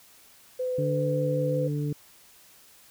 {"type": "tone with vibrato", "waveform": "sine", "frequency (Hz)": 506, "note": "B4", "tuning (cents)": 42, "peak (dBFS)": -26, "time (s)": [0.59, 1.68], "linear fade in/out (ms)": 10, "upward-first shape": "triangle", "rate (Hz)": 5.4, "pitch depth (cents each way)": 8}
{"type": "harmonic tone", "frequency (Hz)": 146.83, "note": "D3", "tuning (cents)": 0, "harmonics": [1, 2, 3], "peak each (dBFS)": [-27, -33, -37], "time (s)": [0.78, 1.93], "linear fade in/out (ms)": 5}
{"effects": ["white hiss -55 dBFS RMS until 2.9 s"]}